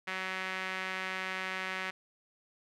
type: tone with band-pass filter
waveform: sawtooth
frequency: 187.8 Hz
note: F#3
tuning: 26 cents sharp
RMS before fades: -37 dBFS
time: 0.07-1.91 s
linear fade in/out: 10 ms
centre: 2000 Hz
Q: 2
effects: none